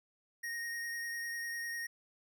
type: tone with vibrato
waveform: square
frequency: 1864.7 Hz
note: A#6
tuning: in tune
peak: -38 dBFS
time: 0.43-1.87 s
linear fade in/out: 10 ms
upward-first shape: triangle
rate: 10 Hz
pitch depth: 15 cents each way
effects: none